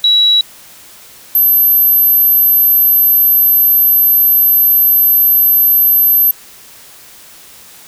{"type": "tone pair in turn", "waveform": "sine", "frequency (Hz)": [3900, 12382], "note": ["B7", "G9"], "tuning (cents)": [-23, -22], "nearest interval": "octave + minor sixth", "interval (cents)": 2001, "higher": "second", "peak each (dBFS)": -6, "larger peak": "neither", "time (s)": [[0.04, 0.41], [1.35, 6.31]], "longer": "second", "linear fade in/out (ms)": 2, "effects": ["white hiss -38 dBFS RMS until 7.87 s"]}